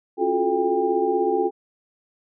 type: tone cluster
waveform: sine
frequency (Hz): 274.7 / 346.4 / 362.6 / 431.8 / 797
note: C#4 / F4 / F#4 / A4 / G5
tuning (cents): -16 / -14 / -35 / -33 / +28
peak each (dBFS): -31 / -27 / -23 / -23 / -25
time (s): 0.17-1.51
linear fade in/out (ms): 50
effects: none